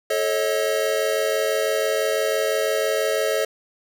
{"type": "tone cluster", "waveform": "square", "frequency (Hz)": [434.9, 547, 633], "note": ["A4", "C#5", "D#5"], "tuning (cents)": [-20, -23, 30], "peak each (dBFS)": -25, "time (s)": [0.1, 3.45], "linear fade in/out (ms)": 5, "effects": []}